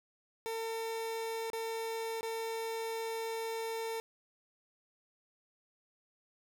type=tone with dropouts; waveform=30% pulse; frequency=451.9 Hz; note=A4; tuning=46 cents sharp; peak=-33 dBFS; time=0.46-4 s; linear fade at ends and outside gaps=0 ms; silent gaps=1.501-1.532 / 2.209-2.23 s; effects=none